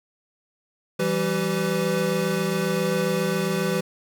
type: tone cluster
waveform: square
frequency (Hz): 167 / 194.4 / 385.2 / 500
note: E3 / G3 / G4 / B4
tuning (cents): +23 / -14 / -30 / +21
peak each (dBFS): -28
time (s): 0.99-3.81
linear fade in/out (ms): 10
effects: none